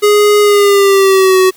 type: tone with pitch glide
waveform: square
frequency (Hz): 415.3 to 374.3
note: G#4 to F#4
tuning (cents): 0 to +20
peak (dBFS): -6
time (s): 0.02-1.51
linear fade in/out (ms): 20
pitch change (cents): -180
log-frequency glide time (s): 0.41-1.38
effects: white hiss -43 dBFS RMS until 1.56 s